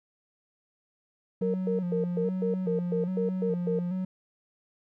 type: tone with vibrato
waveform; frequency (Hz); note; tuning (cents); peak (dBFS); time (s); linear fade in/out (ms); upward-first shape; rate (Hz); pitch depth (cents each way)
triangle; 181.1; F#3; -37; -26; 1.41-4.05; 5; square; 1.2; 47
type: tone bursts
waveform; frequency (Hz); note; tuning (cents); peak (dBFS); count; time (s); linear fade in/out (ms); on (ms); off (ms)
sine; 463.3; A#4; -11; -26; 10; 1.42-3.79; 2; 120; 130
effects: none